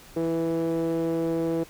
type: tone with band-pass filter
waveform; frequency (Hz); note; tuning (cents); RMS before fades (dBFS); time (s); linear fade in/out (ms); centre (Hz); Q
sawtooth; 164.81; E3; 0; -26; 0.16-1.64; 10; 410; 5.7
effects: pink hiss -49 dBFS RMS until 1.69 s

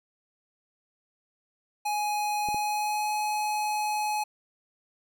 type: tone with pitch glide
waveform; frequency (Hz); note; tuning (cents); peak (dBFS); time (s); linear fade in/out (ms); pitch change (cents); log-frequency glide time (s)
square; 836 to 845.2; G#5 to G#5; +11 to +30; -27; 1.85-4.24; 10; +19; 2.45-3.12
type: clicks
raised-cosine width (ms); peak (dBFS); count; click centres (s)
2; -25 / -24; 2; 2.487 / 2.545
effects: none

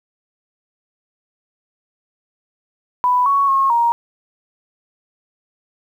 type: tone with pitch steps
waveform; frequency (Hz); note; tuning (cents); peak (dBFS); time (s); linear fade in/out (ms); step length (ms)
sine; 992 / 1114 / 1085 / 939; B5 / C#6 / C#6 / A#5; +7 / +8 / -37 / +12; -12; 3.04-3.92; 0; 220
effects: 8-bit

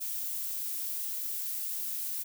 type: noise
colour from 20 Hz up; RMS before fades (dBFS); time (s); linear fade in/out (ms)
violet; -35; 0-2.24; 20
effects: none

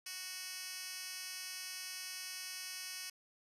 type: tone with high-pass filter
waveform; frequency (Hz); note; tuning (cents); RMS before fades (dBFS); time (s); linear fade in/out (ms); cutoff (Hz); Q
10% pulse; 370; F#4; 0; -45; 0.06-3.1; 5; 3600; 1.1
effects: resampled to 32000 Hz + 11-bit

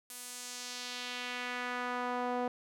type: tone with band-pass filter sweep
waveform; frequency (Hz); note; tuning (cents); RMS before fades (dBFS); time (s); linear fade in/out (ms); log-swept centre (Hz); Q
sawtooth; 246.9; B3; 0; -38; 0.1-2.48; 2; 11000 to 640; 1.3
effects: none

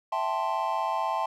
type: chord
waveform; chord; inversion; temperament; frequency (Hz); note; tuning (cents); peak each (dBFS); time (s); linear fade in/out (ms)
triangle; A minor seventh; second; equal; 659.3 / 784 / 880 / 1046.5; E5 / G5 / A5 / C6; 0 / 0 / 0 / 0; -31 / -31 / -28 / -29; 0.12-1.26; 5
effects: none

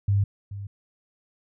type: tone with echo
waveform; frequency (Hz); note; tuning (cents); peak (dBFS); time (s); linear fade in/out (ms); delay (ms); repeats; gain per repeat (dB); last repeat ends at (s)
sine; 100; G2; +35; -18; 0.08-0.24; 5; 430; 1; -14; 0.67
effects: none

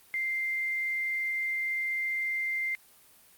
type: tone with quantisation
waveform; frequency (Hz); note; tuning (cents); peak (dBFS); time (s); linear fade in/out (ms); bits
sine; 2093; C7; 0; -28; 0.14-2.75; 0; 9
effects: white hiss -58 dBFS RMS until 3.37 s + Opus 32 kbps

